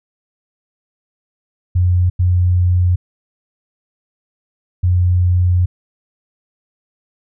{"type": "tone bursts at uneven times", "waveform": "sine", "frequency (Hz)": 89.6, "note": "F2", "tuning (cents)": 45, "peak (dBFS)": -10, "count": 3, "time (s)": [[1.75, 2.1], [2.19, 2.96], [4.83, 5.66]], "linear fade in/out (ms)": 10, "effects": []}